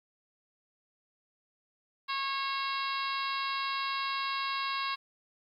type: harmonic tone with a mistuned harmonic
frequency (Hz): 546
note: C#5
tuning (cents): -26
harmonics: 2 / 3 / 4 / 5 / 6 / 7 / 8 / 9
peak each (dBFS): -33 / -41 / -41 / -40 / -44 / -40 / -44 / -45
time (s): 2.08-4.96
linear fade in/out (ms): 20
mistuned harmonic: 7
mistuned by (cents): +34
effects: 11-bit